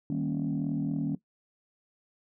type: chord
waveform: sine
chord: Eb dominant seventh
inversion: none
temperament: equal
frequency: 155.56 / 196 / 233.1 / 277.2 Hz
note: Eb3 / G3 / Bb3 / Db4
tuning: 0 / 0 / 0 / 0 cents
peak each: -31 / -35 / -33 / -30 dBFS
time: 0.1-1.15 s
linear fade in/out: 2 ms
effects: noise-tail reverb RT60 0.1 s tail -17 dB re dry + tanh soft clip ceiling -22 dBFS